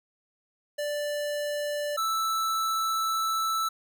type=tone pair in turn; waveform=square; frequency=587.3 / 1318.4 Hz; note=D5 / E6; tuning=0 / 0 cents; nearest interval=octave + major second; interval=1400 cents; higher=second; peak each=-29 / -26 dBFS; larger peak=second; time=0.78-1.97 / 1.97-3.69 s; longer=second; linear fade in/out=10 ms; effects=none